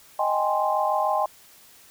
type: chord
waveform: sine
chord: Ab major seventh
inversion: second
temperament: equal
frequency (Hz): 622.3 / 784 / 830.6 / 1046.5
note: Eb5 / G5 / Ab5 / C6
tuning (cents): 0 / 0 / 0 / 0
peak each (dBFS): -26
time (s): 0.19-1.26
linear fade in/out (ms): 5
effects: white hiss -52 dBFS RMS until 1.9 s